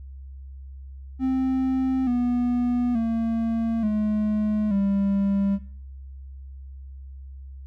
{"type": "tone with pitch steps", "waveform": "triangle", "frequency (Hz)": [261.6, 244.1, 227.7, 212.5, 198.26], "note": ["C4", "B3", "A#3", "G#3", "G3"], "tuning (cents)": [0, -20, -40, 40, 20], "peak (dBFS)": -18, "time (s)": [1.19, 5.59], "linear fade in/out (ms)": 50, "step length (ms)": 880, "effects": ["noise-tail reverb RT60 0.5 s tail -17 dB re dry", "added 67 Hz sine -37 dBFS peak until 7.66 s"]}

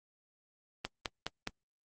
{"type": "click train", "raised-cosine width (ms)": 0.2, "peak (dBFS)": -16, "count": 4, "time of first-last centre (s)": [0.85, 1.474], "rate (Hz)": 4.81, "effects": ["Opus 24 kbps"]}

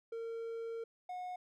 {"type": "tone pair in turn", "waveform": "triangle", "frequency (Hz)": [457.8, 726.7], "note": ["A#4", "F#5"], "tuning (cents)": [-31, -31], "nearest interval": "minor sixth", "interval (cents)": 800, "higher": "second", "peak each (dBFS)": [-37, -38], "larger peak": "first", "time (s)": [[0.12, 0.84], [1.09, 1.36]], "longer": "first", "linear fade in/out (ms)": 5, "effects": []}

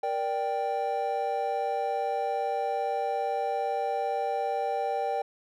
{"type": "chord", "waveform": "triangle", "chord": "G minor", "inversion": "first", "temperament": "just", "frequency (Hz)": [470.4, 588, 784], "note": ["Bb4", "D5", "G5"], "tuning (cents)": [16, 2, 0], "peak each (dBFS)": [-31, -31, -27], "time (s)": [0.03, 5.22], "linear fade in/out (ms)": 5, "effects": []}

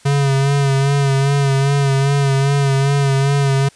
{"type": "tone with vibrato", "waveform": "square", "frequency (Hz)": 138.59, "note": "C#3", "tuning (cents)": 0, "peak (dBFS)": -13, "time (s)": [0.05, 3.69], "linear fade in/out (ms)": 10, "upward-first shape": "sine", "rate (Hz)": 2.5, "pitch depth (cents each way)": 39, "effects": ["white hiss -48 dBFS RMS until 3.75 s", "resampled to 22050 Hz"]}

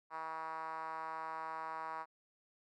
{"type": "tone with band-pass filter", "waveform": "5% pulse", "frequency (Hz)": 160.2, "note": "E3", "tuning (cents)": -49, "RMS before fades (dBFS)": -43, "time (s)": [0.1, 2.06], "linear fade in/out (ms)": 50, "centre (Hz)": 1000, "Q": 3.4, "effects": []}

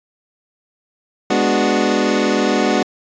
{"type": "chord", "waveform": "25% pulse", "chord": "G# half-diminished seventh", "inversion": "none", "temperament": "equal", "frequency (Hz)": [207.7, 246.9, 293.7, 370], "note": ["G#3", "B3", "D4", "F#4"], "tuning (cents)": [0, 0, 0, 0], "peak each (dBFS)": -16, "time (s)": [1.3, 2.83], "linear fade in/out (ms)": 5, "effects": ["resampled to 16000 Hz"]}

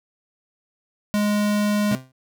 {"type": "tone", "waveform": "square", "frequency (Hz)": 207.7, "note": "G#3", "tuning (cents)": 0, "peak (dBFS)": -19, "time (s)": [1.14, 1.95], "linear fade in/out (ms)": 0}
{"type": "tone with exponential decay", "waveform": "30% pulse", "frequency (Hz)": 130.1, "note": "C3", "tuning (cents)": -9, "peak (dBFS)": -19, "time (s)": [1.91, 2.12], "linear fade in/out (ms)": 5, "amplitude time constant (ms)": 45}
{"effects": []}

